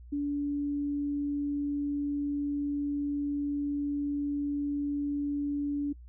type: tone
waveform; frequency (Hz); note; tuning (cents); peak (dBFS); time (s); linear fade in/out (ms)
sine; 287.6; D4; -36; -28; 0.12-5.93; 10
effects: noise-tail reverb RT60 0.1 s tail -26 dB re dry + added 60 Hz sine -46 dBFS peak until 6.08 s